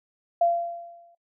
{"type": "tone with exponential decay", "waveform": "sine", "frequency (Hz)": 686, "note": "F5", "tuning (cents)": -31, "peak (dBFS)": -16, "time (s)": [0.41, 1.15], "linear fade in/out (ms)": 5, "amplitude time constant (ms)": 160, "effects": ["noise-tail reverb RT60 0.1 s tail -18 dB re dry"]}